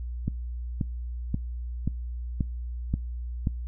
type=click train; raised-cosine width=5 ms; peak=-13 dBFS; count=7; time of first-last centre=0.28-3.471 s; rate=1.88 Hz; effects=noise-tail reverb RT60 0.3 s tail -26 dB re dry + added 60 Hz sine -31 dBFS peak until 3.67 s